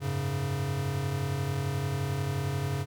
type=chord; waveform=square; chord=F# suspended second; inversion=none; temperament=equal; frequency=92.5 / 103.83 / 138.59 Hz; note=F#2 / G#2 / C#3; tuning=0 / 0 / 0 cents; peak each=-36 / -36 / -31 dBFS; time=0-2.86 s; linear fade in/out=50 ms; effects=none